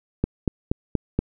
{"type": "click train", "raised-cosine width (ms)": 3, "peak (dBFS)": -7, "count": 5, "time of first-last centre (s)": [0.24, 1.19], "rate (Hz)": 4.21, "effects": []}